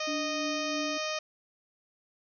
harmonic tone, 619 Hz, D#5, 9 cents flat, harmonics 1 / 2 / 3 / 4 / 5 / 6 / 7 / 8 / 9 / 10, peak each -35 / -38 / -42 / -38 / -42 / -44 / -45 / -44 / -41 / -45 dBFS, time 0-1.19 s, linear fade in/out 5 ms
sine tone with tremolo, 293.7 Hz, D4, in tune, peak -32 dBFS, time 0.07-0.98 s, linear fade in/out 10 ms, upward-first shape triangle, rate 3.1 Hz, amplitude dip 45%
effects none

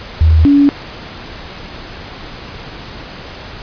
sine tone pair in turn, 79.6 / 284.3 Hz, D#2 / C#4, +40 / +44 cents, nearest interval octave + minor seventh, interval 2204 cents, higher second, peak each -5 dBFS, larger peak neither, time 0.21-0.45 / 0.45-0.69 s, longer neither, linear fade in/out 0 ms, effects pink hiss -30 dBFS RMS until 3.62 s + resampled to 11025 Hz

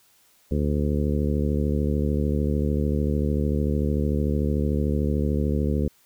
harmonic tone, 73.42 Hz, D2, in tune, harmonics 1 / 2 / 3 / 4 / 5 / 6 / 7, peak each -24 / -27 / -27 / -32 / -33 / -32 / -35 dBFS, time 0.51-5.88 s, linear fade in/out 5 ms, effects white hiss -60 dBFS RMS until 6.05 s

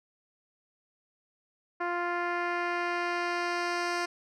10% pulse tone with low-pass filter sweep, 349.2 Hz, F4, in tune, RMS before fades -31 dBFS, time 1.8-4.06 s, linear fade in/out 10 ms, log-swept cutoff 1500 to 6200 Hz, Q 0.99, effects none

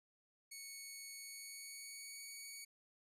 10% pulse tone with pitch glide, 2217 to 2244 Hz, C#7 to C#7, 0 to +21 cents, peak -40 dBFS, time 0.51-2.65 s, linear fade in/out 10 ms, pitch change +21 cents, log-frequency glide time 1.11-2.23 s, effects resampled to 32000 Hz

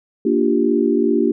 sine chord, G minor seventh, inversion first, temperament equal, 233.1 / 293.7 / 349.2 / 392 Hz, Bb3 / D4 / F4 / G4, 0 / 0 / 0 / 0 cents, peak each -19 dBFS, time 0.25-1.32 s, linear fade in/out 5 ms, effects none

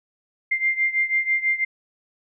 sine beating tone pair, 2096 / 2102.1 Hz, C7 / C7, +2 / +8 cents, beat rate 6.1 Hz, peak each -21 / -24 dBFS, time 0.51-1.65 s, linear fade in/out 10 ms, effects none

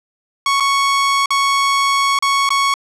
sawtooth tone with dropouts, 1108.7 Hz, C#6, in tune, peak -9 dBFS, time 0.46-2.74 s, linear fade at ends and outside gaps 2 ms, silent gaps 0.6-0.605 / 1.259-1.305 / 2.189-2.224 / 2.491-2.504 s, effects low-pass 8000 Hz 12 dB/octave

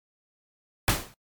pink noise with exponential decay, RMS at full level -18 dBFS, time 0.88-1.14 s, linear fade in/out 1 ms, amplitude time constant 56 ms, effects noise-tail reverb RT60 0.1 s tail -24 dB re dry + MP3 96 kbps

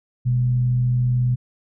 sine tone with frequency modulation, 124.4 Hz, B2, 13 cents sharp, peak -16 dBFS, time 0.25-1.36 s, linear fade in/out 20 ms, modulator 81.7 Hz, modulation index 0.23, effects none

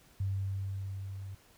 sine tone with level ramp, 97.2 Hz, G2, 14 cents flat, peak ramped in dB -29 to -40 dBFS, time 0.2-1.35 s, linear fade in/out 5 ms, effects pink hiss -62 dBFS RMS until 1.57 s

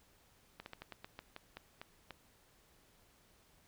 slowing click train, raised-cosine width 0.3 ms, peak -30 dBFS, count 11, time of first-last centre 0.6-2.107 s, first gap 61 ms, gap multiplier 1.19, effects pink hiss -68 dBFS RMS until 3.67 s

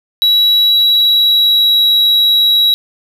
triangle tone with pitch glide, 3900 to 3878 Hz, B7 to B7, -23 to -32 cents, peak -6 dBFS, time 0.22-2.74 s, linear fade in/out 0 ms, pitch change -9 cents, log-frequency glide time 0.63-1.83 s, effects none

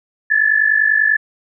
sine tone pair together, 1709.9 / 1760 Hz, A6 / A6, -50 / 0 cents, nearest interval unison, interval 50 cents, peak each -14 dBFS, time 0.3-1.17 s, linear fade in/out 10 ms, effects none

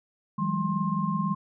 sine tone cluster, 161.7 / 187.3 / 205.5 / 1061 Hz, E3 / F#3 / G#3 / C6, -33 / +21 / -18 / +24 cents, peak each -30 dBFS, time 0.38-1.35 s, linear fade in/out 10 ms, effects none

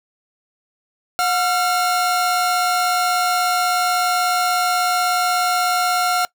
45% pulse tone pair together, 723 / 1369.6 Hz, F#5 / F6, -40 / -34 cents, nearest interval major seventh, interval 1106 cents, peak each -19 dBFS, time 1.19-6.25 s, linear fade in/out 0 ms, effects noise-tail reverb RT60 0.1 s tail -22 dB re dry

